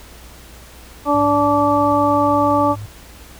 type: harmonic tone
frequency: 290 Hz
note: D4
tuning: 22 cents flat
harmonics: 1 / 2 / 3 / 4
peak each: -18 / -18 / -18 / -18 dBFS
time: 1.05-2.76 s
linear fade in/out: 50 ms
type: tone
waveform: sine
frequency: 103.83 Hz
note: G#2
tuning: in tune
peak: -27 dBFS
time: 1.14-2.86 s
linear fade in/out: 5 ms
effects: added 60 Hz sine -42 dBFS peak until 3.39 s + pink hiss -42 dBFS RMS until 3.39 s